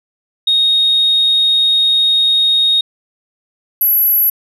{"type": "tone pair in turn", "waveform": "sine", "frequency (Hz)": [3729, 11676], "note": ["A#7", "F#9"], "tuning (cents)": [0, -24], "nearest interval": "octave + minor sixth", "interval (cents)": 1976, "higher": "second", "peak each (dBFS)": -8, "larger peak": "neither", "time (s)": [[0.47, 2.81], [3.81, 4.3]], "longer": "first", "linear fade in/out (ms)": 5, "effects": ["tanh soft clip ceiling -5 dBFS"]}